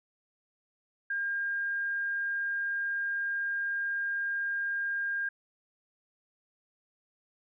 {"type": "tone", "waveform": "sine", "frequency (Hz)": 1609, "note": "G6", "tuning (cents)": 45, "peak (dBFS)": -29, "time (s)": [1.1, 5.29], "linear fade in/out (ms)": 5, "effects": []}